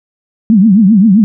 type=tone with vibrato; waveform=sine; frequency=205.7 Hz; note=G#3; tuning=16 cents flat; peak=-3 dBFS; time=0.5-1.24 s; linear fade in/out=0 ms; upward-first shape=triangle; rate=7.6 Hz; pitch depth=250 cents each way; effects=none